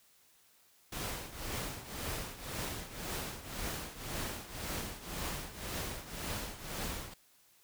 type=noise with tremolo; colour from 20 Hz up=pink; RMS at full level=-37 dBFS; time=0.92-7.14 s; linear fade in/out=5 ms; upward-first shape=triangle; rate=1.9 Hz; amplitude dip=80%; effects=white hiss -66 dBFS RMS until 7.63 s